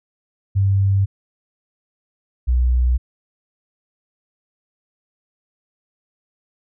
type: tone pair in turn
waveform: sine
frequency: 98 / 61.74 Hz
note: G2 / B1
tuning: 0 / 0 cents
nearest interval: minor sixth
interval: 800 cents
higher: first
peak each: -13 dBFS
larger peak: neither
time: 0.55-1.06 / 2.47-2.98 s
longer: neither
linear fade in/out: 20 ms
effects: none